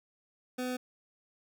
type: tone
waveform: 25% pulse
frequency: 251.8 Hz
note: B3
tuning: 34 cents sharp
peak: -29 dBFS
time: 0.58-0.77 s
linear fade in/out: 10 ms
effects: none